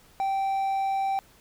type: tone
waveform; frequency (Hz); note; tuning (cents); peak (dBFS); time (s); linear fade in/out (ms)
triangle; 779; G5; -11; -22; 0.2-1.19; 0
effects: pink hiss -57 dBFS RMS until 1.4 s